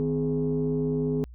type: tone cluster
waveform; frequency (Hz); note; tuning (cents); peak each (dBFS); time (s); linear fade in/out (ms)
sine; 154.6 / 255.6 / 417.4; D#3 / C4 / G#4; -11 / -40 / +9; -27; 0-1.24; 0
effects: tanh soft clip ceiling -17 dBFS + added 60 Hz sine -42 dBFS peak until 1.34 s